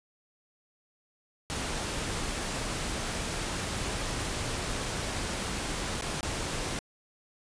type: noise with dropouts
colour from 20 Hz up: pink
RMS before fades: -33 dBFS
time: 1.5-6.79 s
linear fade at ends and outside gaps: 0 ms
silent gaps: 6.011-6.022 / 6.208-6.23 s
effects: resampled to 22050 Hz